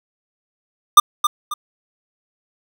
square tone with echo, 1200 Hz, D6, 37 cents sharp, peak -3 dBFS, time 0.97-1 s, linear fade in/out 5 ms, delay 270 ms, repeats 2, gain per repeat -10 dB, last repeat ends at 1.54 s, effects none

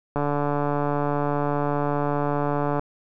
click train, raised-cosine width 1 ms, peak -11 dBFS, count 383, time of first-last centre 0.16-2.794 s, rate 145 Hz, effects none

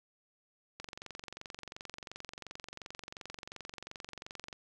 click train, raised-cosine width 0.2 ms, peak -26 dBFS, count 86, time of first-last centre 0.8-4.528 s, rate 22.8 Hz, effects none

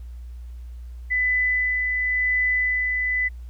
sine tone with tremolo, 2000 Hz, B6, 21 cents sharp, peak -18 dBFS, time 1.1-3.29 s, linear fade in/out 20 ms, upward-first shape sine, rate 0.94 Hz, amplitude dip 30%, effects added 60 Hz sine -34 dBFS peak until 3.49 s + pink hiss -62 dBFS RMS until 3.49 s

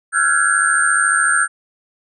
sine tone cluster, 1351 / 1425 / 1523 / 1671 / 8710 Hz, E6 / F6 / F#6 / G#6 / C#9, +42 / +34 / +50 / +10 / -31 cents, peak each -19 dBFS, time 0.12-1.48 s, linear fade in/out 50 ms, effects none

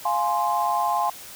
sine chord, F minor, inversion none, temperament equal with one note detuned, 698.5 / 835.4 / 1046.5 Hz, F5 / Ab5 / C6, 0 / +10 / 0 cents, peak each -26 / -24 / -24 dBFS, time 0.05-1.1 s, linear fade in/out 5 ms, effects white hiss -41 dBFS RMS until 1.35 s

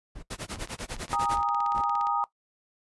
brown noise bursts, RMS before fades -40 dBFS, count 5, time 0.15-1.82 s, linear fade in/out 10 ms, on 78 ms, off 320 ms
pink noise with tremolo, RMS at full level -34 dBFS, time 0.3-1.37 s, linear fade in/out 10 ms, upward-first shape sine, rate 10 Hz, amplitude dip 100%
click train, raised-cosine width 0.2 ms, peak -26 dBFS, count 28, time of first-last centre 0.5-2.07 s, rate 17.2 Hz
sine chord, Ab suspended second, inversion none, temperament equal with one note detuned, 811.6 / 932.3 / 1244.5 Hz, Ab5 / Bb5 / Eb6, -40 / 0 / 0 cents, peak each -29 / -29 / -28 dBFS, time 1.13-2.24 s, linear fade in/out 0 ms
effects noise-tail reverb RT60 0.1 s tail -18 dB re dry + resampled to 24000 Hz

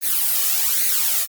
blue noise with flanger, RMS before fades -19 dBFS, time 0.01-1.27 s, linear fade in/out 50 ms, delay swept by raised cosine 0.46 to 1.66 ms, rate 1.2 Hz, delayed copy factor +0.7, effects Opus 32 kbps

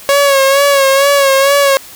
sawtooth tone with vibrato, 553 Hz, C#5, 4 cents flat, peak -3 dBFS, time 0.09-1.77 s, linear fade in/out 0 ms, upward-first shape sine, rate 2.2 Hz, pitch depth 48 cents each way, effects white hiss -34 dBFS RMS until 1.95 s

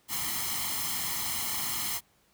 white noise with comb filter, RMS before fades -32 dBFS, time 0.08-2.01 s, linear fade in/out 50 ms, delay 0.96 ms, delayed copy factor +0.75, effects pink hiss -66 dBFS RMS until 2.33 s + high-pass 60 Hz 12 dB/octave

